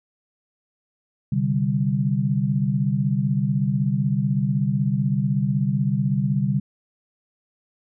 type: chord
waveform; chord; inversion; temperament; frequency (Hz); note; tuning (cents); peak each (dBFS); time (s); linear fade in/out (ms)
sine; C suspended second; none; equal; 130.81 / 146.83 / 196; C3 / D3 / G3; 0 / 0 / 0; -23; 1.32-6.6; 5
effects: none